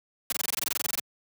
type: noise bursts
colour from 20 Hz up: white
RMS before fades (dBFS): -28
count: 16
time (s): 0.3-0.998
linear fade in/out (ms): 2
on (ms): 23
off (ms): 22
effects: high-pass 100 Hz 12 dB/octave